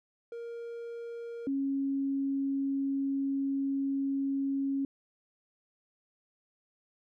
triangle / sine tone pair in turn, 468 / 274.3 Hz, A#4 / C#4, +7 / -18 cents, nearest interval major sixth, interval 925 cents, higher first, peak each -36 / -28 dBFS, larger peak second, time 0.32-1.47 / 1.47-4.85 s, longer second, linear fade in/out 2 ms, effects none

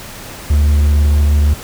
triangle tone, 73.42 Hz, D2, in tune, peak -6 dBFS, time 0.5-1.54 s, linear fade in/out 5 ms, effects pink hiss -31 dBFS RMS until 1.63 s

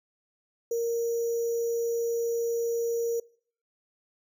sine tone with sample-and-hold, 466.2 Hz, A#4, in tune, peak -25 dBFS, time 0.71-3.2 s, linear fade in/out 5 ms, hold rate 6300 Hz, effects noise-tail reverb RT60 0.5 s tail -23 dB re dry

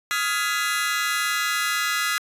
sawtooth chord, F half-diminished seventh, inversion third, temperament just, 1257.2 / 1396.9 / 1676.3 / 2012 Hz, Eb6 / F6 / Ab6 / Cb7, +18 / 0 / +16 / +32 cents, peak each -24 dBFS, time 0.11-2.18 s, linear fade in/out 0 ms, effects resampled to 32000 Hz

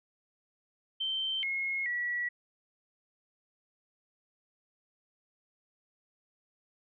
sine tone with pitch steps, 3113 / 2163 / 1937 Hz, G7 / C#7 / B6, -13 / -43 / -34 cents, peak -30 dBFS, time 1-2.29 s, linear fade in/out 10 ms, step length 430 ms, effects none

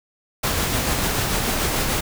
pink noise with tremolo, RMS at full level -21 dBFS, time 0.43-2.01 s, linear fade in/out 10 ms, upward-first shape sine, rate 6.8 Hz, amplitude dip 25%, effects none

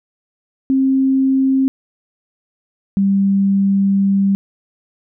sine tone pair in turn, 266.5 / 196.62 Hz, C4 / G3, +32 / +5 cents, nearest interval perfect fourth, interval 527 cents, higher first, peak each -11 dBFS, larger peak neither, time 0.7-1.68 / 2.97-4.35 s, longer second, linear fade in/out 0 ms, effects none

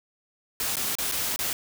white noise with dropouts, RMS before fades -28 dBFS, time 0.6-1.53 s, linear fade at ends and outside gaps 1 ms, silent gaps 0.756-0.768 / 0.953-0.985 / 1.115-1.121 / 1.361-1.39 s, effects none

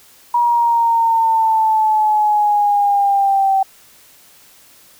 sine exponential sweep, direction down, 959 to 771 Hz, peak -11 dBFS, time 0.34-3.63 s, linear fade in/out 5 ms, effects white hiss -47 dBFS RMS until 4.99 s

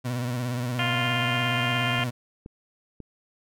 30% pulse tone with vibrato, 123.2 Hz, B2, 4 cents flat, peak -24 dBFS, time 0.04-2.11 s, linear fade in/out 20 ms, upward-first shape sine, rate 17 Hz, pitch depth 64 cents each way
harmonic tone, 349.8 Hz, F4, 3 cents sharp, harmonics 2 / 3 / 4 / 5 / 6 / 7 / 8 / 9, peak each -33 / -33 / -33 / -33 / -33 / -33 / -33 / -33 dBFS, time 0.79-2.04 s, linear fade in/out 2 ms
clicks, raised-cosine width 3 ms, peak -27 dBFS, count 3, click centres 1.99 / 2.461 / 3.003 s
effects none

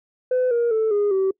sine tone with pitch steps, 506 / 472.1 / 440.5 / 411 / 383.5 Hz, B4 / A#4 / A4 / G#4 / G4, +42 / +22 / +2 / -18 / -38 cents, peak -15 dBFS, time 0.31-1.31 s, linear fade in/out 5 ms, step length 200 ms, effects noise-tail reverb RT60 0.1 s tail -24 dB re dry + tanh soft clip ceiling -15 dBFS

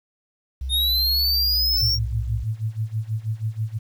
sine tone with pitch glide, 65.41 to 62.78 Hz, C2 to B1, 0 to +29 cents, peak -25 dBFS, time 0.61-2.44 s, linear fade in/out 5 ms, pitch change -71 cents, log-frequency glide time 1.29-2.19 s
square linear sweep, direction up, 3655 to 5588 Hz, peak -19 dBFS, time 0.69-1.99 s, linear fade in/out 50 ms
sine tone with tremolo, 110 Hz, A2, in tune, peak -20 dBFS, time 1.81-3.79 s, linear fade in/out 20 ms, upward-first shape sine, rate 6.2 Hz, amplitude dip 90%
effects 9-bit

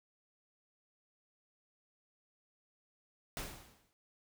pink noise with exponential decay, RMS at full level -39 dBFS, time 3.37-3.93 s, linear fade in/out 0 ms, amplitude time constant 120 ms, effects none

